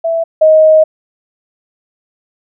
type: tone pair in turn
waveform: sine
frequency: 661 / 627.1 Hz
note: E5 / D#5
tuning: +5 / +13 cents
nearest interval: minor second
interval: 92 cents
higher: first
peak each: -11 / -3 dBFS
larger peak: second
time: 0.04-0.24 / 0.41-0.84 s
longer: second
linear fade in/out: 10 ms
effects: none